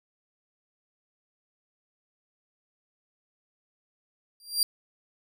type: tone with exponential growth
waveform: sawtooth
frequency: 4748 Hz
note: D8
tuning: 18 cents sharp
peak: -15 dBFS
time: 4.4-4.63 s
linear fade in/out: 1 ms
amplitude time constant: 50 ms
effects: none